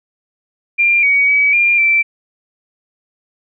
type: tone with pitch steps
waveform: sine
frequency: 2388 / 2253 / 2278 / 2398 / 2337 Hz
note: D7 / C#7 / C#7 / D7 / D7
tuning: +28 / +28 / +47 / +36 / -9 cents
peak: -9 dBFS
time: 0.78-2.03 s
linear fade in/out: 20 ms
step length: 250 ms
effects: none